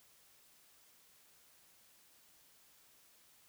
silence, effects white hiss -66 dBFS RMS until 3.48 s

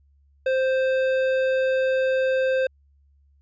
sine tone with hard clipping, 523.3 Hz, C5, in tune, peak -21 dBFS, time 0.46-2.67 s, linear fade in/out 5 ms, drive 11 dB, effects added 70 Hz sine -56 dBFS peak until 3.41 s + resampled to 16000 Hz

